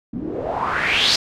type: noise with low-pass filter sweep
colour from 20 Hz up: white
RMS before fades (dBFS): -21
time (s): 0.13-1.16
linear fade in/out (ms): 5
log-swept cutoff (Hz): 220 to 5000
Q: 4.6
effects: none